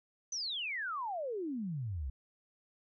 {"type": "exponential sweep", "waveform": "sine", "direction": "down", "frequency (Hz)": [6200, 61.2], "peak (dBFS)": -35, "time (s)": [0.32, 2.1], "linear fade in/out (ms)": 5, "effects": []}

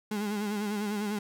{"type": "tone with vibrato", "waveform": "35% pulse", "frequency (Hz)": 207.7, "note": "G#3", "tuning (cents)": 0, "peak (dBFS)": -28, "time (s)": [0.11, 1.19], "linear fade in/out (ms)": 5, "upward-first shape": "sine", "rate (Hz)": 10, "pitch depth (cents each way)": 57, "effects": []}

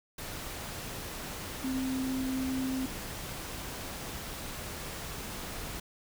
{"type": "tone in noise", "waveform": "sine", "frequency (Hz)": 261.6, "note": "C4", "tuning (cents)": 0, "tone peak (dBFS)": -30, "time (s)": [1.64, 2.86], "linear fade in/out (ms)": 5, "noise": "pink", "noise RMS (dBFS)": -40, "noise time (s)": [0.18, 5.8], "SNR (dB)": 7, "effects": []}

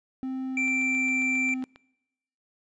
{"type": "tone with pitch glide", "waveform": "triangle", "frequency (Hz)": [261.6, 258.4], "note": ["C4", "C4"], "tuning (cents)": [0, -21], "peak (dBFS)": -27, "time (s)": [0.23, 1.64], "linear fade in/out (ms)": 0, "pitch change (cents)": -21, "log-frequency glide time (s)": [0.45, 1.2]}
{"type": "tone", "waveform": "triangle", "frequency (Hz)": 2349, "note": "D7", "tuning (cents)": 0, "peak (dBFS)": -23, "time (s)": [0.57, 1.54], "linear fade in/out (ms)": 2}
{"type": "click train", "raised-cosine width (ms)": 0.3, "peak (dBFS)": -31, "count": 9, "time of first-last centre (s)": [0.68, 1.76], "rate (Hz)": 7.41}
{"effects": ["noise-tail reverb RT60 0.9 s tail -26 dB re dry", "resampled to 22050 Hz"]}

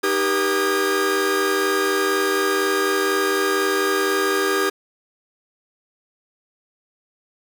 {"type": "tone cluster", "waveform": "45% pulse", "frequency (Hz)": [307.8, 392, 483.6, 1234, 1632], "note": ["D#4", "G4", "B4", "D#6", "G#6"], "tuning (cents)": [-19, 0, -36, -15, -31], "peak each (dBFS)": [-28, -21, -28, -26, -25], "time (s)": [0.03, 4.7], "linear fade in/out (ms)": 10, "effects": []}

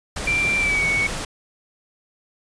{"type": "noise", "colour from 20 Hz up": "pink", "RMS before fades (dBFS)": -28, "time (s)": [0.16, 1.25], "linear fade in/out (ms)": 5}
{"type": "tone with pitch glide", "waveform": "sine", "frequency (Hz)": [2358, 2226], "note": ["D7", "C#7"], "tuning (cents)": [6, 7], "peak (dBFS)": -18, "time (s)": [0.27, 1.07], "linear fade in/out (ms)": 5, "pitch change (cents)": -99, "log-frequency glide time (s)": [0.59, 0.85]}
{"effects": ["resampled to 22050 Hz"]}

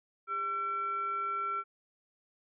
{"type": "tone with frequency modulation", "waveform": "sine", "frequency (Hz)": 1350, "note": "E6", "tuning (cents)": 41, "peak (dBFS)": -31, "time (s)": [0.27, 1.64], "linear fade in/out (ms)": 50, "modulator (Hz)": 947, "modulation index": 0.37, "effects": []}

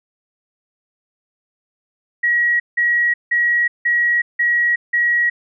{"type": "tone bursts", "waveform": "sine", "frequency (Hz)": 1909, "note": "A#6", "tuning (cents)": 41, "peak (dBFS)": -13, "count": 6, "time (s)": [2.23, 5.3], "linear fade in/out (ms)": 10, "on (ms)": 370, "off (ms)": 170, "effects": []}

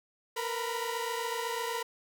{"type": "tone cluster", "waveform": "sawtooth", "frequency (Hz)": [460.5, 488.5, 937, 991], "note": ["A#4", "B4", "A#5", "B5"], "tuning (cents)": [-21, -19, 9, 6], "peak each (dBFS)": [-32, -37, -36, -33], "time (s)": [0.36, 1.83], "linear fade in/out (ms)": 10, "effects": []}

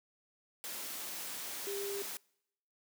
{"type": "tone in noise", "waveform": "sine", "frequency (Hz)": 399.7, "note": "G4", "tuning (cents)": 34, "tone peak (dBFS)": -37, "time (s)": [1.67, 2.02], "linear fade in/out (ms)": 0, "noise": "white", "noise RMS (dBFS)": -42, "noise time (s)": [0.64, 2.17], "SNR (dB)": 2, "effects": ["noise-tail reverb RT60 0.8 s tail -26 dB re dry", "high-pass 200 Hz 12 dB/octave"]}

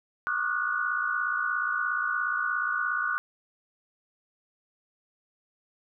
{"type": "tone cluster", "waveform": "sine", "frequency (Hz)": [1114, 1202, 1424, 1481], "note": ["C#6", "D6", "F6", "F#6"], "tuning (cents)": [8, 40, 33, 1], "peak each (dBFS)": [-36, -32, -33, -28], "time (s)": [0.27, 3.18], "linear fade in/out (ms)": 0, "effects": []}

